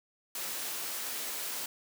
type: high-pass noise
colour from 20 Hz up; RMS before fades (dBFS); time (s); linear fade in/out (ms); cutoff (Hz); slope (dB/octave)
white; -37; 0.35-1.66; 2; 240; 12
effects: none